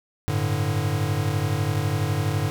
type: chord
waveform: square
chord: G suspended second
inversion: none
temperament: equal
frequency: 98 / 110 / 146.83 Hz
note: G2 / A2 / D3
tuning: 0 / 0 / 0 cents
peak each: -27 dBFS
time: 0.28-2.5 s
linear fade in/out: 0 ms
effects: none